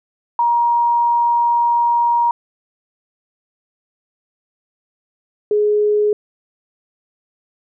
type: tone pair in turn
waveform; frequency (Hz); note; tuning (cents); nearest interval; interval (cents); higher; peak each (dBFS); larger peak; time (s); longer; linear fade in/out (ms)
sine; 946 / 418.8; A#5 / G#4; +25 / +15; octave + major second; 1410; first; -12; neither; 0.39-2.31 / 5.51-6.13; first; 2
effects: none